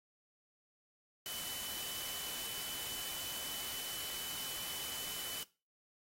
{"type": "tone in noise", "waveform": "sine", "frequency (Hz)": 3003, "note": "F#7", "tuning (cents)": 25, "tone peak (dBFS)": -45, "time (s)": [1.26, 5.43], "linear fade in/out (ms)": 0, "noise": "white", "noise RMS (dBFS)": -43, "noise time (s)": [1.26, 5.43], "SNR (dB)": -5, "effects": ["noise-tail reverb RT60 0.3 s tail -19 dB re dry", "AAC 48 kbps"]}